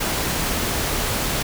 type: noise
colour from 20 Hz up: pink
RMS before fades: -23 dBFS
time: 0-1.43 s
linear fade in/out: 10 ms
effects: none